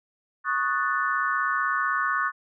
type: chord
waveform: sine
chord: D# half-diminished seventh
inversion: third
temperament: equal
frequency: 1108.7 / 1244.5 / 1480 / 1760 Hz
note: C#6 / D#6 / F#6 / A6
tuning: 0 / 0 / 0 / 0 cents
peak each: -27 / -29 / -27 / -30 dBFS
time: 0.44-2.32 s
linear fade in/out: 50 ms
effects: none